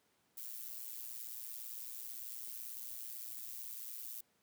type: noise with amplitude modulation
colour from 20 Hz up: violet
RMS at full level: -43 dBFS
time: 0.37-4.21 s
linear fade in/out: 5 ms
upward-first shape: sine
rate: 118 Hz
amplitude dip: 75%
effects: pink hiss -75 dBFS RMS until 4.42 s + high-pass 150 Hz 12 dB/octave